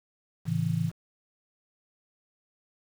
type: chord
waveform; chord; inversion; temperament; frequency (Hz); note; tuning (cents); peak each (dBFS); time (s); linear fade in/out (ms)
sine; A major; none; just; 110 / 137.5 / 165; A2 / C#3 / E3; 0 / -14 / +2; -31 / -31 / -27; 0.45-0.92; 50
effects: 8-bit